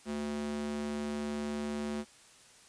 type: tone with high-pass filter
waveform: square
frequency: 73.42 Hz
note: D2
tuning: in tune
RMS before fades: -36 dBFS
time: 0.05-2.05 s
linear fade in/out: 50 ms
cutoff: 250 Hz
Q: 2.7
effects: white hiss -58 dBFS RMS until 2.68 s + resampled to 22050 Hz